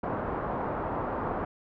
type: low-pass noise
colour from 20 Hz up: white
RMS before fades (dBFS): -32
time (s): 0.03-1.45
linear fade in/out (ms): 5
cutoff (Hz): 1100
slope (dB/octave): 24
effects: none